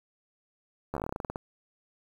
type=slowing click train; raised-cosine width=1 ms; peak=-19 dBFS; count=15; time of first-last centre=0.94-1.359 s; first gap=12 ms; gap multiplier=1.13; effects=8-bit